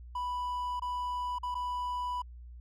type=tone with dropouts; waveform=triangle; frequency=987.8 Hz; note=B5; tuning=in tune; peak=-30 dBFS; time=0.15-2.22 s; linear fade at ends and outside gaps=5 ms; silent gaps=0.797-0.82 / 1.386-1.431 / 1.545-1.551 s; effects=added 60 Hz sine -45 dBFS peak until 2.6 s